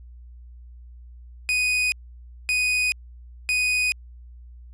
40% pulse tone bursts, 2489 Hz, D#7, in tune, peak -19 dBFS, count 3, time 1.49-3.92 s, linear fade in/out 0 ms, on 430 ms, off 570 ms, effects added 60 Hz sine -41 dBFS peak until 4.73 s + resampled to 22050 Hz

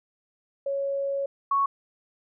sine tone pair in turn, 554.4 / 1108.8 Hz, C#5 / C#6, 0 / 0 cents, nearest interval octave, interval 1200 cents, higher second, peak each -25 / -20 dBFS, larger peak second, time 0.66-1.26 / 1.51-1.66 s, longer first, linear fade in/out 5 ms, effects none

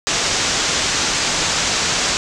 white low-pass noise, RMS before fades -19 dBFS, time 0.07-2.17 s, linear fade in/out 0 ms, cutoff 7400 Hz, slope 48 dB/octave, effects none

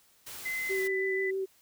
white noise, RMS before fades -43 dBFS, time 0.26-0.88 s, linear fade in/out 10 ms
sine tone with pitch glide, 2047 to 1995.6 Hz, C7 to B6, -38 to +17 cents, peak -31 dBFS, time 0.45-1.31 s, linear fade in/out 10 ms, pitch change -45 cents, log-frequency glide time 0.72-0.81 s
sine tone with vibrato, 383 Hz, G4, 40 cents flat, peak -29 dBFS, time 0.69-1.46 s, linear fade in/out 20 ms, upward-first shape triangle, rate 6.2 Hz, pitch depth 17 cents each way
effects white hiss -64 dBFS RMS until 1.61 s

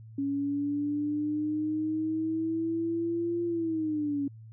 sine linear two-way sweep, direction up then down, 277.2 to 344.4 to 277.2 Hz, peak -27 dBFS, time 0.18-4.28 s, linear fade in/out 5 ms, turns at 3.45 s, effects added 111 Hz sine -45 dBFS peak until 4.52 s

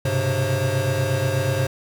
square tone cluster, 100.1 / 126.5 / 134.8 / 536 Hz, G2 / B2 / C#3 / C5, +37 / +42 / -48 / +42 cents, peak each -26 dBFS, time 0.05-1.67 s, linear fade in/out 5 ms, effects none

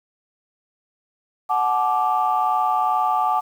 sine chord, D major, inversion first, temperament equal with one note detuned, 740 / 862.4 / 1174.7 Hz, F#5 / A5 / D6, 0 / -35 / 0 cents, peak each -21 dBFS, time 1.49-3.41 s, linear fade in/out 20 ms, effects tanh soft clip ceiling -9 dBFS + 8-bit

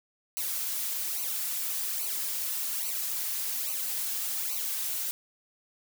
blue noise with flanger, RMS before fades -32 dBFS, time 0.37-5.11 s, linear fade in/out 0 ms, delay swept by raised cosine 0.57 to 5.17 ms, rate 1.2 Hz, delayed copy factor -0.9, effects none

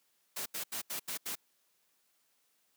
white noise bursts, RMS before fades -38 dBFS, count 6, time 0.36-1.355 s, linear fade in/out 10 ms, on 100 ms, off 79 ms, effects white hiss -74 dBFS RMS until 2.76 s + high-pass 150 Hz 12 dB/octave

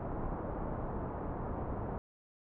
pink low-pass noise, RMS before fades -38 dBFS, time 0-1.98 s, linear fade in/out 0 ms, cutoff 1100 Hz, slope 24 dB/octave, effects none

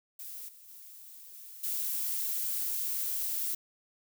violet noise with level steps, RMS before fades -43 / -54 / -50 / -48 / -33 dBFS, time 0.19-3.55 s, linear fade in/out 5 ms, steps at 0.48 / 0.68 / 1.33 / 1.63 s, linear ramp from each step 10 ms, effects none

